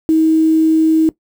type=tone with quantisation; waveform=sine; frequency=318.5 Hz; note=D#4; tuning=41 cents sharp; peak=-8 dBFS; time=0.09-1.09 s; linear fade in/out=0 ms; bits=6; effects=noise-tail reverb RT60 0.1 s tail -18 dB re dry